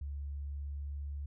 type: tone with pitch glide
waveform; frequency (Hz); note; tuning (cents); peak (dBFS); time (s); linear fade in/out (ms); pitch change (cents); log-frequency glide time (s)
sine; 71 to 71.45; C#2 to D2; +42 to -47; -37; 0.01-1.26; 5; +11; 0.26-1.09
effects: none